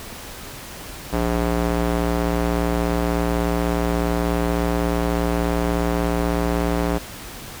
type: tone with band-pass filter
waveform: square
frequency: 58.27 Hz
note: A#1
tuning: in tune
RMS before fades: -21 dBFS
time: 1.12-6.99 s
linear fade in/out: 20 ms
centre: 530 Hz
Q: 0.55
effects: pink hiss -36 dBFS RMS until 7.6 s